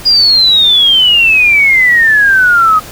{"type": "exponential sweep", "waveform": "sine", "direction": "down", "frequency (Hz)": [4907, 1244.5], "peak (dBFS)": -4, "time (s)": [0.05, 2.8], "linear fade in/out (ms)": 20, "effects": ["pink hiss -29 dBFS RMS until 2.91 s"]}